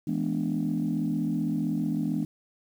sine chord, E dominant seventh, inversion none, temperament equal with one note detuned, 164.81 / 211.2 / 246.9 / 293.7 Hz, E3 / G#3 / B3 / D4, 0 / +29 / 0 / 0 cents, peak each -30 dBFS, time 0.07-2.25 s, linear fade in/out 5 ms, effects tanh soft clip ceiling -18 dBFS + 9-bit

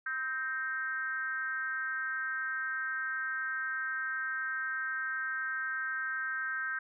sine tone with frequency modulation, 1568 Hz, G6, in tune, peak -32 dBFS, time 0.06-6.79 s, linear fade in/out 5 ms, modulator 279 Hz, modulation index 0.78, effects none

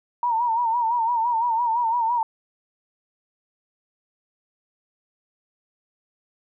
sine tone with vibrato, 932.3 Hz, A#5, in tune, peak -19 dBFS, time 0.23-2.23 s, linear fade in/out 2 ms, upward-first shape sine, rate 5.9 Hz, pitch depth 83 cents each way, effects none

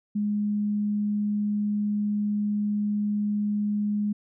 sine tone, 207.7 Hz, G#3, in tune, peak -23 dBFS, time 0.15-4.13 s, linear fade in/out 10 ms, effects none

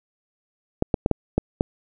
clicks, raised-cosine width 2 ms, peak -5 dBFS, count 6, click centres 0.824 / 0.942 / 1.061 / 1.113 / 1.38 / 1.609 s, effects none

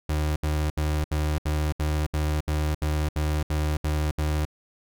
35% pulse tone bursts, 76.1 Hz, D#2, 38 cents flat, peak -21 dBFS, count 13, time 0.09-4.452 s, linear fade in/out 5 ms, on 270 ms, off 71 ms, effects none

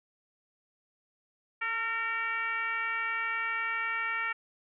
sine tone with frequency modulation, 1830 Hz, A#6, 32 cents flat, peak -29 dBFS, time 1.61-4.33 s, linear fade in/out 10 ms, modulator 464 Hz, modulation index 1.4, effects none

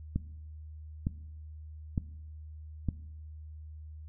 click train, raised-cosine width 5 ms, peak -17 dBFS, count 4, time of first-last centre 0.16-2.887 s, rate 1.1 Hz, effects noise-tail reverb RT60 0.9 s tail -19 dB re dry + added 77 Hz sine -43 dBFS peak until 4.08 s

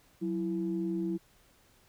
sine tone pair together, 185.42 / 332.1 Hz, F#3 / E4, +4 / +13 cents, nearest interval minor seventh, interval 1009 cents, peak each -33 / -31 dBFS, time 0.21-1.18 s, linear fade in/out 20 ms, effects tanh soft clip ceiling -22 dBFS + pink hiss -64 dBFS RMS until 1.88 s

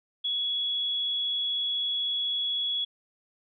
sine tone, 3366 Hz, G#7, 23 cents sharp, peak -26 dBFS, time 0.24-2.85 s, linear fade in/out 10 ms, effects none

